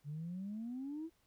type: exponential sweep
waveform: sine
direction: up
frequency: 141.1 to 335.4 Hz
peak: -39 dBFS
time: 0.04-1.1 s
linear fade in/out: 50 ms
effects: tanh soft clip ceiling -36 dBFS + pink hiss -75 dBFS RMS until 1.26 s